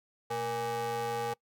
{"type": "ring-modulated tone", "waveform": "square", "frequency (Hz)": 174.7, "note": "F3", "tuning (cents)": 1, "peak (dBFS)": -29, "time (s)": [0.3, 1.34], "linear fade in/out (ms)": 10, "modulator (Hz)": 646, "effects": ["noise-tail reverb RT60 0.1 s tail -23 dB re dry"]}